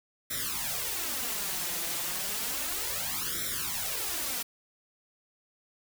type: noise with flanger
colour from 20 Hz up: white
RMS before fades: -33 dBFS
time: 0.3-4.43 s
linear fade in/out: 10 ms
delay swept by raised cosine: 0.53 to 5.93 ms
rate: 0.32 Hz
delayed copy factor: +0.95
effects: none